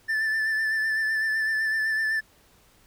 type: tone with vibrato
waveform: triangle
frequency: 1762 Hz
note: A6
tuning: 2 cents sharp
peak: -21 dBFS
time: 0.08-2.21 s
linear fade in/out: 20 ms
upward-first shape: sine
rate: 7.9 Hz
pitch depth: 27 cents each way
effects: pink hiss -59 dBFS RMS until 2.86 s